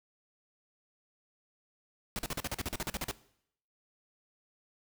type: noise bursts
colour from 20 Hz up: pink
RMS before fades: -35 dBFS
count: 14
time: 2.16-3.112 s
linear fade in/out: 0 ms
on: 29 ms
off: 42 ms
effects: noise-tail reverb RT60 0.7 s tail -19 dB re dry